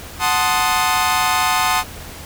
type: chord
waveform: sawtooth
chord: F# diminished seventh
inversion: none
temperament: equal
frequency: 740 / 880 / 1046.5 / 1244.5 Hz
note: F#5 / A5 / C6 / Eb6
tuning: 0 / 0 / 0 / 0 cents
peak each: -17 dBFS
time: 0.19-1.84 s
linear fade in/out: 50 ms
effects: added 83 Hz sine -40 dBFS peak until 2.25 s + pink hiss -35 dBFS RMS until 2.25 s